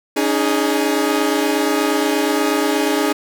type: chord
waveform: sawtooth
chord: C# suspended second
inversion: none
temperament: equal with one note detuned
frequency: 282.7 / 311.1 / 415.3 Hz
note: C#4 / D#4 / G#4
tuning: +34 / 0 / 0 cents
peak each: -16 dBFS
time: 0.16-3.13 s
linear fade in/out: 10 ms
effects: none